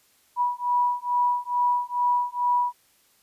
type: beating tone pair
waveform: sine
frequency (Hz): 975 / 977.3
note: B5 / B5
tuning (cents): -23 / -18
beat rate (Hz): 2.3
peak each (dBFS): -24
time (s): 0.36-2.73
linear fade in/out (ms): 50
effects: white hiss -62 dBFS RMS until 3.22 s + resampled to 32000 Hz